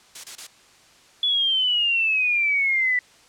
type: noise bursts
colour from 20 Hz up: blue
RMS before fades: -31 dBFS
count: 3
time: 0.15-0.469 s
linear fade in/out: 5 ms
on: 89 ms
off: 26 ms
type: exponential sweep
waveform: sine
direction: down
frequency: 3440 to 1965 Hz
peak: -18 dBFS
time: 1.23-2.99 s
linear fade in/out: 2 ms
effects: white hiss -53 dBFS RMS until 3.28 s + low-pass 7000 Hz 12 dB/octave